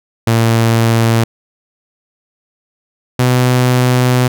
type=tone pair in turn; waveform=sawtooth; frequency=114.6 / 125.52 Hz; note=A#2 / B2; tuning=-29 / +28 cents; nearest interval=major second; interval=157 cents; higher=second; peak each=-5 dBFS; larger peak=neither; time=0.27-1.24 / 3.19-4.28 s; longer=second; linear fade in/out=5 ms; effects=none